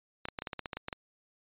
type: clicks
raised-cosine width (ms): 0.3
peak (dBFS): -20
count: 12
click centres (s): 0.254 / 0.286 / 0.388 / 0.421 / 0.472 / 0.532 / 0.593 / 0.658 / 0.732 / 0.77 / 0.884 / 0.928
effects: resampled to 8000 Hz